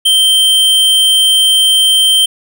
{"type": "tone", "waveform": "square", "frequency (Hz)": 3130, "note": "G7", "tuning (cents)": -3, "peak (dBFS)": -7, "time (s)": [0.05, 2.26], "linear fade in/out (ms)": 10, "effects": []}